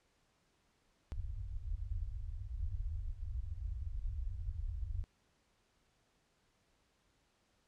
pink low-pass noise, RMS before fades -40 dBFS, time 1.12-5.04 s, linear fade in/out 0 ms, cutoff 100 Hz, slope 96 dB/octave, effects pink hiss -75 dBFS RMS until 7.67 s + low-pass 8000 Hz 12 dB/octave

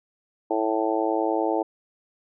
harmonic tone, 110 Hz, A2, in tune, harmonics 3 / 4 / 5 / 6 / 7 / 8, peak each -26 / -28 / -29 / -30 / -29 / -30 dBFS, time 0.5-1.63 s, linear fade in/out 10 ms, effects none

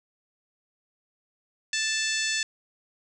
harmonic tone, 880 Hz, A5, in tune, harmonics 2 / 3 / 4 / 5 / 6 / 7 / 8 / 9, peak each -30 / -32 / -33 / -34 / -35 / -35 / -36 / -37 dBFS, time 1.73-2.43 s, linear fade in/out 2 ms, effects 10-bit

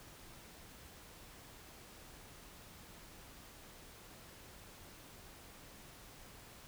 silence, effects pink hiss -56 dBFS RMS until 6.67 s

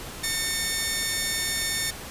10% pulse tone pair together, 1807.6 / 2217 Hz, A6 / C#7, +46 / 0 cents, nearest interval major third, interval 354 cents, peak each -18 / -21 dBFS, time 0.23-1.91 s, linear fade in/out 10 ms, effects pink hiss -38 dBFS RMS until 2.1 s + resampled to 32000 Hz

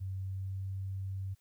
sine tone with pitch glide, 95.3 to 96.18 Hz, G2 to G2, -48 to -32 cents, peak -35 dBFS, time 0-1.35 s, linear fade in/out 20 ms, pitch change +16 cents, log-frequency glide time 0.2-0.66 s, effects white hiss -74 dBFS RMS until 1.4 s

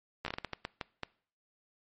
slowing click train, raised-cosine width 0.3 ms, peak -19 dBFS, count 11, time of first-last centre 0.25-1.033 s, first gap 13 ms, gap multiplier 1.37, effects noise-tail reverb RT60 0.5 s tail -22 dB re dry + MP3 32 kbps

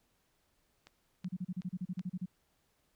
click train, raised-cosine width 0.2 ms, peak -35 dBFS, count 4, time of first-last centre 0.87-1.994 s, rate 2.67 Hz
sine tone bursts, 181.7 Hz, F#3, 31 cents flat, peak -34 dBFS, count 13, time 1.24-2.259 s, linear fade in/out 10 ms, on 47 ms, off 34 ms
effects pink hiss -75 dBFS RMS until 2.95 s

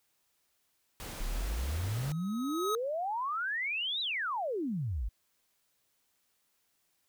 pink noise, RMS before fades -43 dBFS, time 1-2.12 s, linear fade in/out 0 ms
sine exponential two-way sweep, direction up then down, 30.79 to 3996 to 45.88 Hz, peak -31 dBFS, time 1.2-5.09 s, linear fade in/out 10 ms, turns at 4.01 s
square tone with exponential growth, 1269 Hz, D#6, 34 cents sharp, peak -30 dBFS, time 1.73-2.75 s, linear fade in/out 1 ms, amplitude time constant 220 ms
effects white hiss -75 dBFS RMS until 7.08 s

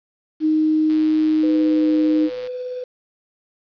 sine tone with pitch glide, 311.1 to 309.3 Hz, D#4 to D#4, 0 to -10 cents, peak -14 dBFS, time 0.4-2.3 s, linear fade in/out 50 ms, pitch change -10 cents, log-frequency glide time 1.53-1.87 s
click train, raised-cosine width 0.2 ms, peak -22 dBFS, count 185, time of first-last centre 0.9-2.473 s, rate 117 Hz
sine tone with tremolo, 501 Hz, B4, 25 cents sharp, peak -24 dBFS, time 1.43-2.84 s, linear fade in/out 5 ms, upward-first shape triangle, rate 18 Hz, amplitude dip 30%
effects resampled to 11025 Hz + 8-bit

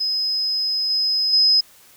sine tone with level steps, 5070 Hz, D#8, 32 cents sharp, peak -19 / -17 / -12 dBFS, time 0-1.61 s, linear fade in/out 10 ms, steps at 0.9 / 1.33 s, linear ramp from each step 2 ms, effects white hiss -50 dBFS RMS until 1.96 s

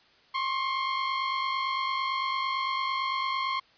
sawtooth tone pair together, 1059.8 / 1108.7 Hz, C6 / C#6, +22 / 0 cents, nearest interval minor second, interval 78 cents, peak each -24 / -31 dBFS, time 0.34-3.6 s, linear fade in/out 10 ms, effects white hiss -60 dBFS RMS until 3.77 s + resampled to 11025 Hz

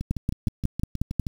two click trains, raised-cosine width 5 ms, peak -17 / -11 dBFS, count 9 / 7, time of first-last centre 0.01-1.268 / 0.11-1.197 s, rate 6.36 / 5.52 Hz, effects 7-bit

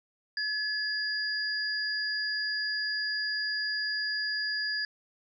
sine tone pair together, 1708 / 4846 Hz, G#6 / D#8, +48 / -47 cents, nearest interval octave + tritone, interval 1805 cents, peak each -31 / -32 dBFS, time 0.37-4.85 s, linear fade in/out 2 ms, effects none

